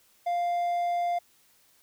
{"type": "tone", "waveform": "triangle", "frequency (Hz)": 698.5, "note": "F5", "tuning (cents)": 0, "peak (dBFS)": -23, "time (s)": [0.26, 1.19], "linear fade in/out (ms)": 10, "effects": ["white hiss -63 dBFS RMS until 1.82 s"]}